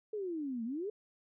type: exponential two-way sweep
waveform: sine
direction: down then up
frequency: 440 to 220 to 440 Hz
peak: -35 dBFS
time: 0.13-0.9 s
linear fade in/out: 5 ms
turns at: 0.64 s
effects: none